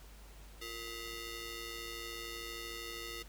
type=ring-modulated tone; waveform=10% pulse; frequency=811 Hz; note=G#5; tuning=41 cents flat; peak=-31 dBFS; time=0.61-3.23 s; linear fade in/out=10 ms; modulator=1160 Hz; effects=added 50 Hz sine -52 dBFS peak until 3.28 s + pink hiss -59 dBFS RMS until 3.28 s